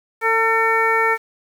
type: harmonic tone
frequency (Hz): 450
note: A4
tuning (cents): +39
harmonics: 1 / 2 / 3 / 4 / 5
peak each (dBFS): -21 / -21 / -21 / -21 / -21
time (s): 0.21-1.18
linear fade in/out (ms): 50
effects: 7-bit